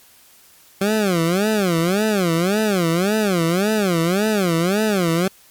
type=tone with vibrato; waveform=20% pulse; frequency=189.2 Hz; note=F#3; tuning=39 cents sharp; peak=-11 dBFS; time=0.81-5.28 s; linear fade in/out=5 ms; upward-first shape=sine; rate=1.8 Hz; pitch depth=250 cents each way; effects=white hiss -50 dBFS RMS until 5.5 s + MP3 96 kbps